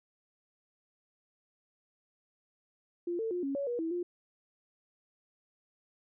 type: tone with pitch steps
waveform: sine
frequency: 347.3 / 448.6 / 355.9 / 275.7 / 561 / 481 / 326.6 / 351.9 Hz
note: F4 / A4 / F4 / C#4 / C#5 / B4 / E4 / F4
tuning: -10 / +34 / +33 / -9 / +21 / -46 / -16 / +13 cents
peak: -31 dBFS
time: 3.07-4.03 s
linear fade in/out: 5 ms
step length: 120 ms
effects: none